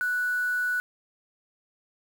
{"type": "tone with quantisation", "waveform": "sine", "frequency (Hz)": 1480, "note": "F#6", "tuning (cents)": 0, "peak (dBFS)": -24, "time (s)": [0.01, 0.8], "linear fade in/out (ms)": 0, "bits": 7, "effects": []}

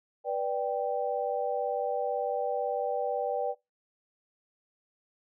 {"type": "chord", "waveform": "sine", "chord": "G major", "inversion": "first", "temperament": "just", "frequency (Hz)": [490, 588, 784], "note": ["B4", "D5", "G5"], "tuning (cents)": [-14, 2, 0], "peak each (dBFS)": -32, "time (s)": [0.24, 3.55], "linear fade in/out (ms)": 50, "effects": ["noise-tail reverb RT60 0.2 s tail -20 dB re dry"]}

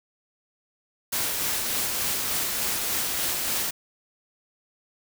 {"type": "noise with tremolo", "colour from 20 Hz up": "white", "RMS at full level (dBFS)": -26, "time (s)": [1.12, 3.71], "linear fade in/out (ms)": 10, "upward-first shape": "sine", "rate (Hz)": 3.4, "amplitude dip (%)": 25, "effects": []}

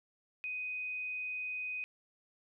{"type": "tone", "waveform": "sine", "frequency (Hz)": 2500, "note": "D#7", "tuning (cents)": 8, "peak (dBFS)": -36, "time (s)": [0.44, 1.84], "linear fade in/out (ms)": 0, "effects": []}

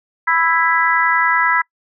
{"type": "harmonic tone", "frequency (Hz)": 330.2, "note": "E4", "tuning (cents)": 3, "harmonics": [3, 4, 5, 6], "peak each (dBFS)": [-18, -18, -18, -18], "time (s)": [0.27, 1.62], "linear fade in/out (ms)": 10, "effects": ["noise-tail reverb RT60 0.1 s tail -25 dB re dry"]}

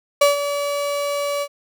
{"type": "tone with ADSR envelope", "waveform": "35% pulse", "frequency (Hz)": 573, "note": "D5", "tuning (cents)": -43, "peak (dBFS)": -8, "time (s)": [0.21, 1.48], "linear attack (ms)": 7, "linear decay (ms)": 140, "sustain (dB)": -11, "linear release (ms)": 60, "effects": []}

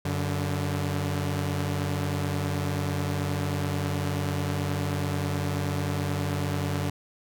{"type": "tone pair together", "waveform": "sawtooth", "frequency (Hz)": [93.56, 145], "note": ["F#2", "D3"], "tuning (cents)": [20, -22], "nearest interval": "minor sixth", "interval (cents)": 758, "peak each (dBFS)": -25, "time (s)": [0.05, 6.9], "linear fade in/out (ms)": 5, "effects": []}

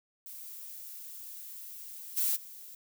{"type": "noise with level steps", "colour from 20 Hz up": "violet", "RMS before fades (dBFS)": [-45, -29, -48], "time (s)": [0.26, 2.75], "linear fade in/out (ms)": 2, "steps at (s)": [2.16, 2.35], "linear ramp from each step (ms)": 20, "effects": []}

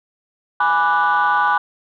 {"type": "chord", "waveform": "sine", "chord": "G# half-diminished seventh", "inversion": "none", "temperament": "equal", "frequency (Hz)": [830.6, 987.8, 1174.7, 1480], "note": ["G#5", "B5", "D6", "F#6"], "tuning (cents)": [0, 0, 0, 0], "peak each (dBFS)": -18, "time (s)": [0.6, 1.58], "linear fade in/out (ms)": 5, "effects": ["tanh soft clip ceiling -8 dBFS"]}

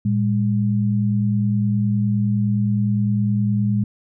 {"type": "tone pair together", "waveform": "sine", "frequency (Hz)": [113.78, 203.5], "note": ["A#2", "G#3"], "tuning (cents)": [-42, -35], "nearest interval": "minor seventh", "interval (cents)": 1007, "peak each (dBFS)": -19, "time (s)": [0.05, 3.84], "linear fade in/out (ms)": 5, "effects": []}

